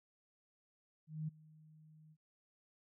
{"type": "tone with ADSR envelope", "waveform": "sine", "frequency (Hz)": 155.56, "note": "D#3", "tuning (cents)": 0, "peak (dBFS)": -36, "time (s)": [1.07, 2.17], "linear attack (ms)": 210, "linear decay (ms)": 14, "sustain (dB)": -23, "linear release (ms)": 53, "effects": []}